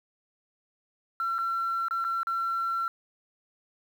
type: tone with dropouts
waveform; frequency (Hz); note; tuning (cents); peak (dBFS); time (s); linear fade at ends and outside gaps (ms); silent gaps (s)
sine; 1355; E6; +47; -25; 1.2-2.88; 1; 1.383-1.388 / 1.884-1.909 / 2.042-2.048 / 2.232-2.27
effects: tanh soft clip ceiling -23 dBFS + 9-bit